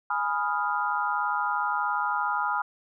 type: chord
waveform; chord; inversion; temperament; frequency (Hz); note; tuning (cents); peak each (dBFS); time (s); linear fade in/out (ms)
sine; F half-diminished seventh; first; equal; 830.6 / 987.8 / 1244.5 / 1396.9; Ab5 / Cb6 / Eb6 / F6; 0 / 0 / 0 / 0; -30; 0.1-2.62; 5
effects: none